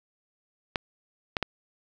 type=clicks; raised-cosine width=0.3 ms; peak=-10 dBFS; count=3; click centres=0.758 / 1.368 / 1.427 s; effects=none